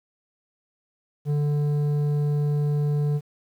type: tone with low-pass filter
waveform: square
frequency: 146.83 Hz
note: D3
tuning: in tune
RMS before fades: -23 dBFS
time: 1.25-3.21 s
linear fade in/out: 50 ms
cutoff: 380 Hz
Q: 0.86
effects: 9-bit